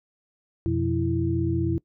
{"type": "tone cluster", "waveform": "sine", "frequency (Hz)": [88.6, 124.2, 174.8, 330.9], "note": ["F2", "B2", "F3", "E4"], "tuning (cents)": [25, 10, 2, 7], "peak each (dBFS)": [-27, -28, -32, -25], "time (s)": [0.66, 1.78], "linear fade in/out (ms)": 0, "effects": ["noise-tail reverb RT60 0.1 s tail -21 dB re dry"]}